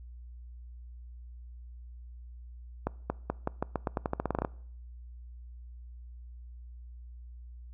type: accelerating click train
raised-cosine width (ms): 1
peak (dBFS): -15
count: 17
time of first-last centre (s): 2.87-4.449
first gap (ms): 230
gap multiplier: 0.87
effects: noise-tail reverb RT60 0.6 s tail -23 dB re dry + added 60 Hz sine -44 dBFS peak until 7.73 s